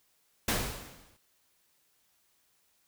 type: noise with exponential decay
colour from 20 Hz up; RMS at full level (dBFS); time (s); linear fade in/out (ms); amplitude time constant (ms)
pink; -26; 0.48-1.17; 5; 150
effects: white hiss -71 dBFS RMS until 2.87 s